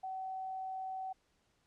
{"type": "tone", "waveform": "sine", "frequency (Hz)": 758, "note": "F#5", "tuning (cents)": 42, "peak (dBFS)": -38, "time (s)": [0.03, 1.13], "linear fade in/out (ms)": 10, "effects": ["pink hiss -75 dBFS RMS until 1.66 s", "low-pass 8000 Hz 12 dB/octave"]}